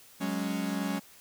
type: chord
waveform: 45% pulse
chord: F# suspended second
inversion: none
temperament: equal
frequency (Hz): 185 / 207.7 / 277.2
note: F#3 / G#3 / C#4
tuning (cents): 0 / 0 / 0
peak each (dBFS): -34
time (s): 0.2-1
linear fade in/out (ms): 20
effects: white hiss -55 dBFS RMS until 1.2 s